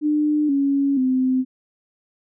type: tone with pitch steps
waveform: sine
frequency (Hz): 300 / 278.3 / 258.2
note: D4 / C#4 / C4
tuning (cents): +37 / +7 / -23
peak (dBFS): -16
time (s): 0.01-1.45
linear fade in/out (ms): 50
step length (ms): 480
effects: none